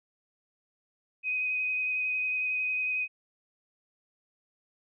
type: tone with vibrato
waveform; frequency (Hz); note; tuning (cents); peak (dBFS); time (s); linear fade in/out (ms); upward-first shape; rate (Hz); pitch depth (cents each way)
sine; 2509; D#7; +14; -27; 1.23-3.08; 50; sine; 11; 12
effects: none